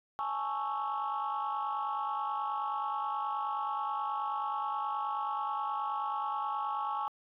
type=chord; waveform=sine; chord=A major seventh; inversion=third; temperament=equal; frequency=830.6 / 880 / 1108.7 / 1318.5 Hz; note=G#5 / A5 / C#6 / E6; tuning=0 / 0 / 0 / 0 cents; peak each=-35 / -38 / -34 / -39 dBFS; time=0.19-7.08 s; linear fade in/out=0 ms; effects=tanh soft clip ceiling -26 dBFS